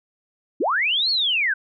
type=linear two-way sweep; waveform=sine; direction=up then down; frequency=220.2 to 4435 to 1482 Hz; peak=-18 dBFS; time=0.6-1.54 s; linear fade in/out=10 ms; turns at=1.1 s; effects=none